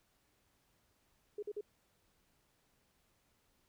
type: tone bursts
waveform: sine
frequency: 415.3 Hz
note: G#4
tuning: in tune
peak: -38 dBFS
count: 3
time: 1.38-1.61 s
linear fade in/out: 5 ms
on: 46 ms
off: 46 ms
effects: pink hiss -75 dBFS RMS until 3.68 s